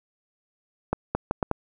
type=accelerating click train; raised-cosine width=1 ms; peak=-9 dBFS; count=5; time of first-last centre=0.93-1.513 s; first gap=220 ms; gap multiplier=0.73; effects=none